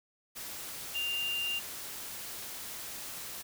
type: tone in noise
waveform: sine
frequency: 2794 Hz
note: F7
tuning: in tune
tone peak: -31 dBFS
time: 0.94-1.6 s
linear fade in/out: 20 ms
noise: white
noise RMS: -42 dBFS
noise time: 0.35-3.43 s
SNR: +8 dB
effects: none